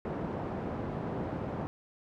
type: band-pass noise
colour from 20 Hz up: pink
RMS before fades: -36 dBFS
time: 0.05-1.67 s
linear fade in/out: 0 ms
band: 100 to 800 Hz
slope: 12 dB/octave
effects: none